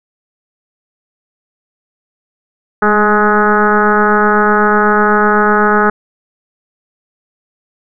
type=tone with frequency modulation; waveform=sine; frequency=840 Hz; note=G#5; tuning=19 cents sharp; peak=-7 dBFS; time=2.82-5.9 s; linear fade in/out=5 ms; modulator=211 Hz; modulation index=3.4; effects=none